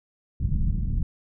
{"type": "low-pass noise", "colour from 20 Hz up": "pink", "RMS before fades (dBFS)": -24, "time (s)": [0.4, 1.03], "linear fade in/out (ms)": 2, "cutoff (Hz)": 170, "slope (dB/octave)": 24, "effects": []}